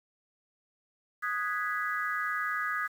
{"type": "chord", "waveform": "sine", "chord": "G# minor seventh", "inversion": "second", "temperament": "equal", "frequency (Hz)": [1244.5, 1480, 1661.2, 1975.5], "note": ["D#6", "F#6", "G#6", "B6"], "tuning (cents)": [0, 0, 0, 0], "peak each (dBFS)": [-33, -38, -33, -38], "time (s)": [1.22, 2.88], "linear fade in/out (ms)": 20, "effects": ["9-bit"]}